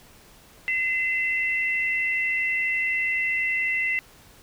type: tone pair together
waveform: sine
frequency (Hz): 2043 / 2692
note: C7 / E7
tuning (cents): -42 / +36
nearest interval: perfect fourth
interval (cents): 478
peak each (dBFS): -23 / -28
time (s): 0.68-3.99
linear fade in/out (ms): 0
effects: pink hiss -52 dBFS RMS until 4.42 s